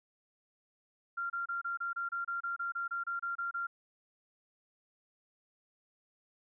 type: tone bursts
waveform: sine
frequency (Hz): 1385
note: F6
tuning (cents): -15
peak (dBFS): -33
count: 16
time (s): 1.17-3.67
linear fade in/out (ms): 10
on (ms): 130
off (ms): 28
effects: none